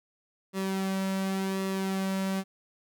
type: tone with flanger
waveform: sawtooth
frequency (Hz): 192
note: G3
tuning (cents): -36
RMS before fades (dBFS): -30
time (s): 0.53-2.44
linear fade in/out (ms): 50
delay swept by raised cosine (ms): 1.3 to 2.5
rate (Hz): 0.9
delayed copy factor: -0.5
effects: none